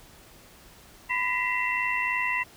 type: tone cluster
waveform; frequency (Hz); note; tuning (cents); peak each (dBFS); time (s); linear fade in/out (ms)
sine; 1002 / 1938 / 2041 / 2708; B5 / B6 / C7 / E7; +25 / -33 / -44 / +46; -30; 1.09-2.44; 20
effects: pink hiss -52 dBFS RMS until 2.56 s